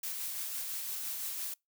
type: noise with tremolo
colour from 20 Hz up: blue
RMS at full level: -37 dBFS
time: 0.03-1.54 s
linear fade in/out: 5 ms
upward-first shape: sine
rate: 5.9 Hz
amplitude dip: 25%
effects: noise-tail reverb RT60 0.2 s tail -26 dB re dry